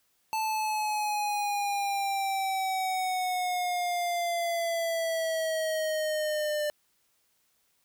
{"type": "exponential sweep", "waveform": "square", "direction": "down", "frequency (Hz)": [880, 595], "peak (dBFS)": -28, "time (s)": [0.33, 6.7], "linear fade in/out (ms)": 0, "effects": ["white hiss -71 dBFS RMS until 7.84 s"]}